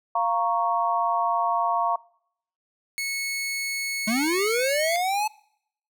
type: chord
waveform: sine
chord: Bb minor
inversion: second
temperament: equal with one note detuned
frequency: 695.2 / 932.3 / 1108.7 Hz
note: F5 / Bb5 / Db6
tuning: -8 / 0 / 0 cents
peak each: -25 dBFS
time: 0.15-1.96 s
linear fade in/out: 5 ms
type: tone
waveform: sawtooth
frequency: 2200 Hz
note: C#7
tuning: 14 cents flat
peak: -23 dBFS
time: 2.98-4.96 s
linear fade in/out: 0 ms
type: linear sweep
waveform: square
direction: up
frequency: 207.7 to 870 Hz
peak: -23 dBFS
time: 4.07-5.28 s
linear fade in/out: 10 ms
effects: noise-tail reverb RT60 0.7 s tail -24 dB re dry